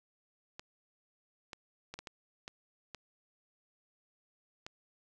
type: clicks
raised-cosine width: 0.2 ms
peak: -26 dBFS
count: 8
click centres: 0.595 / 1.532 / 1.94 / 1.99 / 2.072 / 2.479 / 2.947 / 4.665 s
effects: none